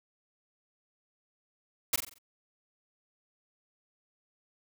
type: noise with echo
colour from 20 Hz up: white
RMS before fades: -26 dBFS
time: 1.93-1.96 s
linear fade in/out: 5 ms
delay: 45 ms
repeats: 5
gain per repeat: -7 dB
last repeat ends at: 2.185 s
effects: none